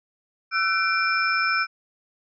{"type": "tone cluster", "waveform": "sine", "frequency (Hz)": [1333, 1511, 2359, 5260], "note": ["E6", "F#6", "D7", "E8"], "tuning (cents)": [19, 36, 7, -5], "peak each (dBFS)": [-24, -25, -25, -30], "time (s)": [0.51, 1.67], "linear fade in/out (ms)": 50, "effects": []}